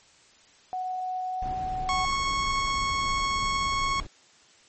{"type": "tone with pitch glide", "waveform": "sine", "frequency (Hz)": [740, 745.6], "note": ["F#5", "F#5"], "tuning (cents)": [0, 13], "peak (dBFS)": -28, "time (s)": [0.73, 2.05], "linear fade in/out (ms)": 0, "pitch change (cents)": 13, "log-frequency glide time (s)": [1.27, 1.47]}
{"type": "noise", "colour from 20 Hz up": "brown", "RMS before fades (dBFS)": -36, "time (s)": [1.42, 4.07], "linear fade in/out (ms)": 5}
{"type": "tone", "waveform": "sawtooth", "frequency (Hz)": 1100, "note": "C#6", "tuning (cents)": -14, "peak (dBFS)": -21, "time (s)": [1.89, 4], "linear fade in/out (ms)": 0}
{"effects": ["white hiss -57 dBFS RMS until 4.68 s", "MP3 32 kbps"]}